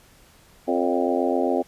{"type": "harmonic tone with a mistuned harmonic", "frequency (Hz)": 87.6, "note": "F2", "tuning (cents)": 6, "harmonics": [3, 4, 5, 6, 7, 8, 9], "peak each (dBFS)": [-25, -26, -27, -28, -28, -29, -30], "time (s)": [0.67, 1.63], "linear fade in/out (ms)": 20, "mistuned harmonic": 6, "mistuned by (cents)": 47, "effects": ["pink hiss -54 dBFS RMS until 1.67 s", "resampled to 32000 Hz"]}